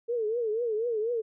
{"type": "tone with vibrato", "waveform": "sine", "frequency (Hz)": 452.9, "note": "A#4", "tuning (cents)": -50, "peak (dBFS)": -26, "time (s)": [0.08, 1.22], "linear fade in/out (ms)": 20, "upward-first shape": "triangle", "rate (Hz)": 4.1, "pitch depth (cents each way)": 150, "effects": []}